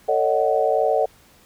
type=chord; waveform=sine; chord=D# half-diminished seventh; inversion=second; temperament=just; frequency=448 / 560 / 622.3 / 746.7 Hz; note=A4 / C#5 / D#5 / F#5; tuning=+31 / +18 / 0 / +16 cents; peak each=-22 dBFS; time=0.08-1.06 s; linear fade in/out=10 ms; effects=pink hiss -53 dBFS RMS until 1.45 s